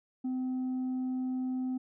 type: tone with tanh clipping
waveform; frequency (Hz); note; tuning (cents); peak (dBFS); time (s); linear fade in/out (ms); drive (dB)
sine; 256.5; C4; -34; -31; 0.24-1.78; 10; 2
effects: none